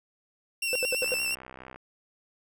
sawtooth tone with vibrato, 2704 Hz, E7, 43 cents sharp, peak -24 dBFS, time 0.62-1.35 s, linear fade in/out 5 ms, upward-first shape square, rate 8.7 Hz, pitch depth 28 cents each way
triangle tone bursts, 507 Hz, B4, 45 cents sharp, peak -24 dBFS, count 5, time 0.73-1.142 s, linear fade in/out 0 ms, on 24 ms, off 73 ms
click train, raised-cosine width 0.5 ms, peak -28 dBFS, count 48, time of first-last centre 1.03-1.76 s, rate 64.4 Hz
effects none

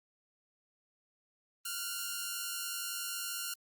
5% pulse tone pair together, 1392.3 / 1483 Hz, F6 / F#6, -6 / +4 cents, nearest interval minor second, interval 110 cents, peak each -26 / -31 dBFS, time 1.65-3.54 s, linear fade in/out 5 ms, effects Opus 32 kbps

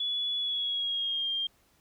sine tone with pitch glide, 3410 to 3200 Hz, G#7 to G7, +45 to +35 cents, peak -28 dBFS, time 0-1.47 s, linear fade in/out 5 ms, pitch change -110 cents, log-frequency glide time 0.37-1.3 s, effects pink hiss -66 dBFS RMS until 1.8 s

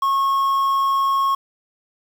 triangle tone with quantisation, 1092 Hz, C#6, 26 cents flat, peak -14 dBFS, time 0.02-1.35 s, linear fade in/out 5 ms, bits 7, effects none

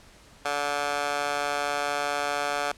15% pulse tone with high-pass filter, 144.5 Hz, D3, 28 cents flat, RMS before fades -28 dBFS, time 0.45-2.72 s, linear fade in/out 5 ms, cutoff 840 Hz, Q 2.5, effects pink hiss -53 dBFS RMS until 2.77 s + low-pass 9000 Hz 12 dB/octave

